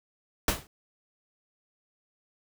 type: noise with exponential decay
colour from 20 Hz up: pink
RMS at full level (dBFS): -21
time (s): 0.48-0.67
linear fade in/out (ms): 2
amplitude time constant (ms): 41
effects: none